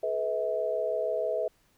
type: tone cluster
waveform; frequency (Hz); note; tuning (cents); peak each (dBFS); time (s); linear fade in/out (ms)
sine; 428.6 / 494.9 / 644; A4 / B4 / E5; -45 / +4 / -41; -33 / -32 / -29; 0.03-1.48; 5
effects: pink hiss -67 dBFS RMS until 1.77 s